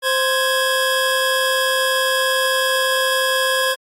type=tone pair together; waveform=25% pulse; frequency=523.3 / 1661.4 Hz; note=C5 / G#6; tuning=0 / 0 cents; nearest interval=octave + minor sixth; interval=2000 cents; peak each=-15 dBFS; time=0.02-3.76 s; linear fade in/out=50 ms; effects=AAC 48 kbps